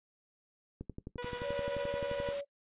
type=click train; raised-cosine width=3 ms; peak=-28 dBFS; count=18; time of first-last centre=0.81-2.288 s; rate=11.5 Hz
type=tone with tremolo; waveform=sawtooth; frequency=488.4 Hz; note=B4; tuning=19 cents flat; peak=-33 dBFS; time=1.18-2.33 s; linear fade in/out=2 ms; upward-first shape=sine; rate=13 Hz; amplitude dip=55%
type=noise; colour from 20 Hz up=white; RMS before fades=-43 dBFS; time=1.22-2.41 s; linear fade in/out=5 ms
type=tone; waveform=sine; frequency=566 Hz; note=C#5; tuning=36 cents sharp; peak=-34 dBFS; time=1.41-2.45 s; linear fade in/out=50 ms
effects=noise-tail reverb RT60 0.1 s tail -18 dB re dry + resampled to 8000 Hz